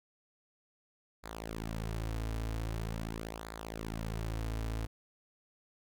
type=tone with flanger; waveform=sawtooth; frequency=55.2 Hz; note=A1; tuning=6 cents sharp; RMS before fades=-38 dBFS; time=1.23-4.87 s; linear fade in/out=20 ms; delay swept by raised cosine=0.34 to 5.54 ms; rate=0.44 Hz; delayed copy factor=-0.75; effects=none